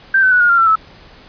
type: tone with pitch steps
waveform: sine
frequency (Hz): 1568 / 1520.7 / 1474.9 / 1430.4 / 1387.3 / 1345.5 / 1304.9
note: G6 / F#6 / F#6 / F6 / F6 / E6 / E6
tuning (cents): 0 / +47 / -6 / +41 / -12 / +35 / -18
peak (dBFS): -8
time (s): 0.14-0.756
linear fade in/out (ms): 5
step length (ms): 88
effects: pink hiss -42 dBFS RMS until 1.28 s + resampled to 11025 Hz